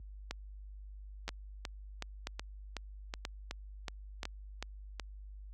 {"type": "two click trains", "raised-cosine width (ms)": 0.2, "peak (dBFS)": [-20, -21], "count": [5, 11], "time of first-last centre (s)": [[0.31, 4.232], [1.28, 4.997]], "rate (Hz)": [1.02, 2.69], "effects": ["added 50 Hz sine -37 dBFS peak until 5.53 s", "high-pass 80 Hz 12 dB/octave"]}